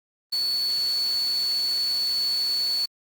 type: tone in noise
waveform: sine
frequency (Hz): 4435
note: C#8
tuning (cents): 0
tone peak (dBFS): -22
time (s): 0.32-2.86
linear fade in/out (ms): 10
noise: white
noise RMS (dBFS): -39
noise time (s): 0.32-2.86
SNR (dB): +14
effects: Opus 32 kbps